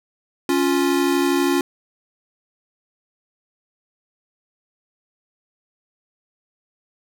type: tone pair together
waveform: square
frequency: 278.6 / 351 Hz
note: C#4 / F4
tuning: +9 / +9 cents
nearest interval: major third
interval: 400 cents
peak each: -20 dBFS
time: 0.49-1.61 s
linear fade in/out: 2 ms
effects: none